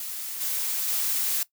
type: noise with level steps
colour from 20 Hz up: blue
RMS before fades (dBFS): -34 / -28 / -26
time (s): 0-1.43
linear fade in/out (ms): 2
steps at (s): 0.4 / 0.87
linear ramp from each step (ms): 20
effects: noise-tail reverb RT60 0.1 s tail -18 dB re dry